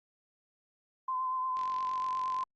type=tone with vibrato; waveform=sine; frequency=1030 Hz; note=C6; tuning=28 cents flat; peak=-30 dBFS; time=1.08-2.44 s; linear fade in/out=5 ms; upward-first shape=triangle; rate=8.5 Hz; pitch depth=28 cents each way
type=click train; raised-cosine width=0.2 ms; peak=-30 dBFS; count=41; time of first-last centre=1.57-2.43 s; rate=46.5 Hz
effects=Opus 24 kbps